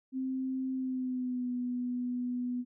sine tone with pitch glide, 261.6 to 246.9 Hz, C4 to B3, 0 to 0 cents, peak -31 dBFS, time 0.12-2.65 s, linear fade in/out 50 ms, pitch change -100 cents, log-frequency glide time 0.73-1.51 s, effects none

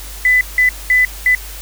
sine tone bursts at uneven times, 2000 Hz, B6, 21 cents sharp, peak -8 dBFS, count 4, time 0.25-0.41 / 0.58-0.69 / 0.9-1.05 / 1.26-1.35 s, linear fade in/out 2 ms, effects added 50 Hz sine -30 dBFS peak until 1.61 s + white hiss -33 dBFS RMS until 1.61 s

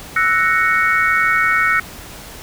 sine chord, F# dominant seventh, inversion third, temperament equal, 1318.5 / 1480 / 1864.7 / 2217 Hz, E6 / F#6 / A#6 / C#7, 0 / 0 / 0 / 0 cents, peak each -18 dBFS, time 0.16-1.8 s, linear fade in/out 5 ms, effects pink hiss -35 dBFS RMS until 2.42 s

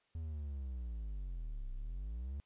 triangle linear two-way sweep, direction down then up, 82.41 to 30.65 to 72.6 Hz, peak -37 dBFS, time 0.15-2.4 s, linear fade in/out 0 ms, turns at 1.73 s, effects white hiss -75 dBFS RMS until 2.45 s + resampled to 8000 Hz

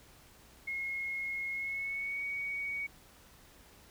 sine tone with pitch glide, 2160 to 2243 Hz, C#7 to C#7, -45 to +20 cents, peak -34 dBFS, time 0.67-2.87 s, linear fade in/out 10 ms, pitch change +65 cents, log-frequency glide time 1.52-2.22 s, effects added 60 Hz sine -67 dBFS peak until 3.9 s + pink hiss -59 dBFS RMS until 3.9 s

